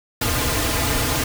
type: noise with comb filter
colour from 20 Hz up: pink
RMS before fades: -21 dBFS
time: 0.21-1.24 s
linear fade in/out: 5 ms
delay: 5.3 ms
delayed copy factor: -0.8
effects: none